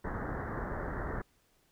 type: low-pass noise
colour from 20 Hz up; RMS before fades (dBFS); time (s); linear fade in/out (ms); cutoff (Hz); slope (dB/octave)
pink; -37; 0.04-1.22; 10; 1900; 96
effects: pink hiss -70 dBFS RMS until 1.71 s